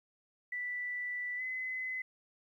sine tone with pitch glide, 1973 to 2030 Hz, B6 to B6, -2 to +47 cents, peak -35 dBFS, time 0.52-2.02 s, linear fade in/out 5 ms, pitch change +49 cents, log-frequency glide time 1.37-1.42 s, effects 12-bit

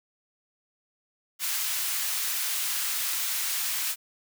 white high-pass noise, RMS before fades -29 dBFS, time 1.39-3.96 s, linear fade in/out 50 ms, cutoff 1300 Hz, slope 12 dB/octave, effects none

